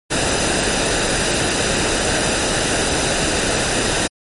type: noise with comb filter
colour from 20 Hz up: pink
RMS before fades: -18 dBFS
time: 0.1-4.08 s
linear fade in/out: 20 ms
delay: 0.91 ms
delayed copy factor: -0.5
effects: MP3 48 kbps